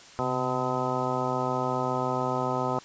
harmonic tone with a mistuned harmonic, 127.2 Hz, C3, 48 cents flat, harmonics 1 / 2 / 3 / 4 / 5 / 6 / 7 / 8 / 10, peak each -34 / -34 / -34 / -34 / -34 / -34 / -34 / -34 / -34 dBFS, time 0.19-2.79 s, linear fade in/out 0 ms, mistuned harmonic 1, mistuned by +72 cents, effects white hiss -49 dBFS RMS until 2.84 s + resampled to 16000 Hz

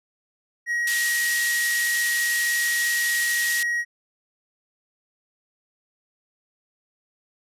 triangle tone, 1897 Hz, A#6, 30 cents sharp, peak -20 dBFS, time 0.66-3.85 s, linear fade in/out 50 ms
white band-pass noise, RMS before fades -28 dBFS, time 0.87-3.63 s, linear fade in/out 2 ms, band 2500 to 12000 Hz, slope 12 dB/octave
effects resampled to 32000 Hz

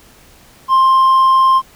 sine tone with hard clipping, 1054 Hz, C6, 12 cents sharp, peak -8 dBFS, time 0.68-1.62 s, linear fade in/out 50 ms, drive 2 dB, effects pink hiss -45 dBFS RMS until 1.75 s

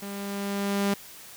sawtooth tone with level ramp, 200 Hz, G3, 35 cents sharp, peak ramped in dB -31 to -18 dBFS, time 0.02-0.94 s, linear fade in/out 5 ms, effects white hiss -46 dBFS RMS until 1.36 s

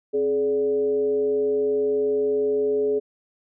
sine tone with frequency modulation, 422.8 Hz, G#4, 31 cents sharp, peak -19 dBFS, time 0.13-3 s, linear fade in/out 20 ms, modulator 157 Hz, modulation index 0.42, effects none

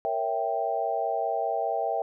sine chord, A# diminished seventh, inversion none, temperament equal with one note detuned, 464 / 554.4 / 659.3 / 784 Hz, A#4 / C#5 / E5 / G5, -8 / 0 / 0 / 0 cents, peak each -33 / -34 / -29 / -29 dBFS, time 0.05-2.02 s, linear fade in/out 0 ms, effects none

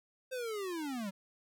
square linear sweep, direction down, 525 to 185 Hz, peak -37 dBFS, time 0.31-1.11 s, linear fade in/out 20 ms, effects none

